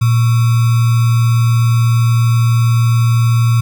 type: tone with sample-and-hold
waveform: sine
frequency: 116.54 Hz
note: A#2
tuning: in tune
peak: -8 dBFS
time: 0.01-3.61 s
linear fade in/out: 10 ms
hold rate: 1225 Hz
effects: none